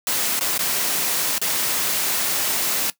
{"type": "noise with dropouts", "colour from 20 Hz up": "white", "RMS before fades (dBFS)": -22, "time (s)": [0.07, 2.9], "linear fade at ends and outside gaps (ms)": 1, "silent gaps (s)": [[0.393, 0.409], [0.578, 0.591], [1.382, 1.415]], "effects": ["noise-tail reverb RT60 0.1 s tail -17 dB re dry", "high-pass 150 Hz 12 dB/octave"]}